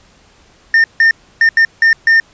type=tone bursts at uneven times; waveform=triangle; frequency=1813 Hz; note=A#6; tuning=49 cents flat; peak=-4 dBFS; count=6; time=0.74-0.84 / 1-1.11 / 1.41-1.49 / 1.57-1.65 / 1.82-1.93 / 2.07-2.2 s; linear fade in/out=2 ms; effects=pink hiss -48 dBFS RMS until 2.33 s + resampled to 16000 Hz